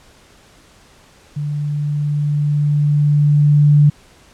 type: tone with level ramp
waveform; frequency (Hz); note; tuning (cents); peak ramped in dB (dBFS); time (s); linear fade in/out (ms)
sine; 147; D3; +2; -19 to -6; 1.36-3.9; 10
effects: pink hiss -48 dBFS RMS until 4.33 s + low-pass 9000 Hz 12 dB/octave